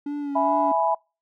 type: tone with vibrato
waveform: triangle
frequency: 285.3 Hz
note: C#4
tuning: 50 cents sharp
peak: -24 dBFS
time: 0.06-0.72 s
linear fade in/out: 5 ms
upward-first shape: sine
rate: 2.4 Hz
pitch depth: 37 cents each way
type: chord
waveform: sine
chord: E major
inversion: none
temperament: equal with one note detuned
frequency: 659.3 / 837.8 / 987.8 Hz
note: E5 / G#5 / B5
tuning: 0 / +15 / 0 cents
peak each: -23 dBFS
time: 0.35-0.95 s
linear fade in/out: 10 ms
effects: noise-tail reverb RT60 0.3 s tail -26 dB re dry